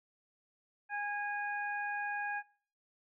harmonic tone, 822 Hz, G#5, 18 cents flat, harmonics 1 / 2 / 3, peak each -38 / -37 / -44 dBFS, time 0.89-2.43 s, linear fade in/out 50 ms, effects noise-tail reverb RT60 0.5 s tail -23 dB re dry

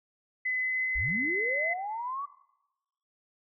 sine tone with pitch glide, 2020 to 2035 Hz, B6 to C7, +39 to -49 cents, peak -27 dBFS, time 0.45-1.74 s, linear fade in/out 10 ms, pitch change +12 cents, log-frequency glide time 0.58-0.85 s
sine linear sweep, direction up, 35 to 1158 Hz, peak -32 dBFS, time 0.95-2.26 s, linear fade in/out 10 ms
brown noise with exponential decay, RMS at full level -44 dBFS, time 1.08-1.2 s, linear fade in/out 5 ms, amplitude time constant 24 ms
effects noise-tail reverb RT60 0.9 s tail -17 dB re dry

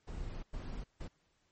brown noise bursts at uneven times, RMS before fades -41 dBFS, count 3, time 0.07-0.43 / 0.53-0.84 / 1-1.08 s, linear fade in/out 10 ms, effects pink hiss -75 dBFS RMS until 1.51 s + MP3 32 kbps

